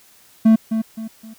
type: tone with echo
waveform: triangle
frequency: 222 Hz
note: A3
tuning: 16 cents sharp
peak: -6 dBFS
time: 0.45-0.56 s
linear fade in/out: 10 ms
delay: 260 ms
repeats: 3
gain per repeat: -9 dB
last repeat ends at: 1.34 s
effects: white hiss -51 dBFS RMS until 1.38 s